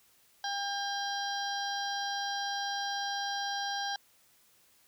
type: harmonic tone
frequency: 802 Hz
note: G5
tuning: 39 cents sharp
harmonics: 1 / 2 / 4 / 5 / 6 / 7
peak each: -35 / -38 / -41 / -42 / -43 / -43 dBFS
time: 0.44-3.96 s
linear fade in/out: 2 ms
effects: white hiss -65 dBFS RMS until 4.87 s